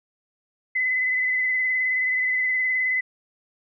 sine tone with vibrato, 2023 Hz, B6, 41 cents sharp, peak -20 dBFS, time 0.75-3.01 s, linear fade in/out 10 ms, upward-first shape sine, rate 19 Hz, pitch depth 26 cents each way, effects none

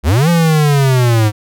square linear two-way sweep, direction up then down, 60.9 to 172.9 to 103.4 Hz, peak -9 dBFS, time 0.03-1.32 s, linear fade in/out 50 ms, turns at 0.29 s, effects none

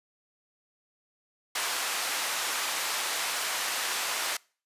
pink band-pass noise, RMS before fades -31 dBFS, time 1.55-4.37 s, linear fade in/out 5 ms, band 950 to 13000 Hz, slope 12 dB/octave, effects noise-tail reverb RT60 0.4 s tail -25 dB re dry + resampled to 32000 Hz

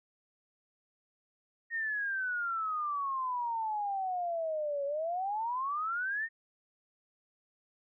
sine exponential two-way sweep, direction down then up, 1864.7 to 554.4 to 1864.7 Hz, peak -31 dBFS, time 1.7-6.29 s, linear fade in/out 50 ms, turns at 4.85 s, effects none

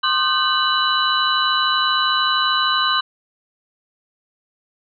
sine tone cluster, 1061 / 1214 / 1539 / 2972 / 3964 Hz, C6 / D#6 / G6 / F#7 / B7, +24 / -43 / -32 / +7 / +6 cents, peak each -22 dBFS, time 0.03-3.01 s, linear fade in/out 10 ms, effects none

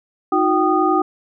sine tone cluster, 313.5 / 363.7 / 774 / 1232 Hz, D#4 / F#4 / G5 / D#6, +13 / -30 / -22 / -17 cents, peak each -19 dBFS, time 0.32-1.02 s, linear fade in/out 5 ms, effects none

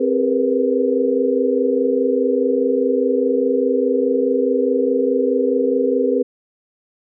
sine tone cluster, 262.8 / 404.6 / 469.3 / 494.1 Hz, C4 / G#4 / A#4 / B4, +8 / -45 / +12 / +1 cents, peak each -20 dBFS, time 0-6.23 s, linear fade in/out 10 ms, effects none

